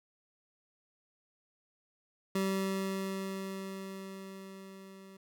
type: tone with level ramp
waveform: 25% pulse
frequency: 192.7 Hz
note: G3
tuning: 29 cents flat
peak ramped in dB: -25 to -47 dBFS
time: 2.35-5.17 s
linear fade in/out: 5 ms
effects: none